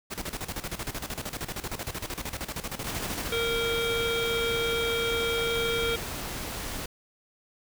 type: noise with tremolo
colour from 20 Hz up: pink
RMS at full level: -33 dBFS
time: 0.1-3.29 s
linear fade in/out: 20 ms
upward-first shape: square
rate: 13 Hz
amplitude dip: 75%
type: noise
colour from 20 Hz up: pink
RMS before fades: -35 dBFS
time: 2.84-6.86 s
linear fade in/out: 5 ms
type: harmonic tone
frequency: 463.3 Hz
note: A#4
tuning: 11 cents flat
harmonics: 1 / 3 / 5 / 7 / 8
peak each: -28 / -34 / -34 / -33 / -39 dBFS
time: 3.32-5.96 s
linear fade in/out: 5 ms
effects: none